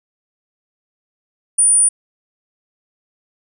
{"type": "tone", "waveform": "sine", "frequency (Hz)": 9397, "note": "D9", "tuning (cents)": 0, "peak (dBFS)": -9, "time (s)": [1.58, 1.89], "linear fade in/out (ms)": 10, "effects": []}